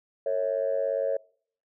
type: tone with amplitude modulation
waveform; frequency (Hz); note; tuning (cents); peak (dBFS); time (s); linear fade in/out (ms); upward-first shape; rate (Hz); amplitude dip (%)
sine; 551; C#5; -11; -19; 0.26-1.17; 5; sine; 97.5; 100
effects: noise-tail reverb RT60 0.6 s tail -26 dB re dry + tanh soft clip ceiling -17 dBFS